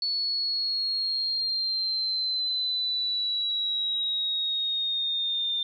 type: exponential sweep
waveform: sine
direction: down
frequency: 4427 to 3600 Hz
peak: -25 dBFS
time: 0.02-5.63 s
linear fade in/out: 2 ms
effects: 11-bit